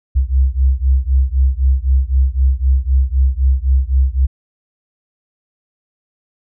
sine beating tone pair, 64.2 / 68.1 Hz, C2 / C#2, -32 / -30 cents, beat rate 3.9 Hz, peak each -13 / -14 dBFS, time 0.15-4.27 s, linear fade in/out 20 ms, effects none

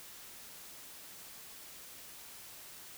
silence, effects white hiss -51 dBFS RMS until 2.97 s

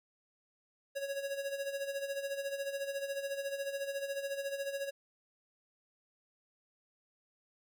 square tone with tremolo, 554.4 Hz, C#5, in tune, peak -34 dBFS, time 0.95-4.91 s, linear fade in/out 20 ms, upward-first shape sine, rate 14 Hz, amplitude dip 65%, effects none

